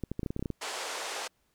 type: clicks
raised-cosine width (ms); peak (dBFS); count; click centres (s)
3; -20; 11; 0.037 / 0.116 / 0.194 / 0.232 / 0.262 / 0.305 / 0.364 / 0.394 / 0.426 / 0.458 / 0.503
type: band-pass noise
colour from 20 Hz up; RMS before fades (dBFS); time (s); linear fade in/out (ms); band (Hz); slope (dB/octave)
pink; -37; 0.61-1.28; 10; 450 to 8900; 24
effects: pink hiss -73 dBFS RMS until 1.54 s